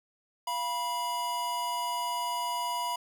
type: tone pair together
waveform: square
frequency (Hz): 693.5 / 975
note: F5 / B5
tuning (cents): -12 / -23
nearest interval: tritone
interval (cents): 589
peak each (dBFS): -39 / -31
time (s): 0.47-2.96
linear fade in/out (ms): 5
effects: none